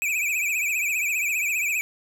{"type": "tone with vibrato", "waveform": "square", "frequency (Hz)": 2444, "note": "D#7", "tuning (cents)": -32, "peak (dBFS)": -23, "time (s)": [0.02, 1.81], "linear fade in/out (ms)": 0, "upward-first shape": "triangle", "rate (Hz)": 15, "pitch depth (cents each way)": 130, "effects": []}